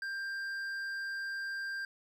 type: tone with hard clipping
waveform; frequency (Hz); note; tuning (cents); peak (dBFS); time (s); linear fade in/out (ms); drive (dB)
sine; 1587; G6; +21; -37; 0.02-1.85; 2; 6
effects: none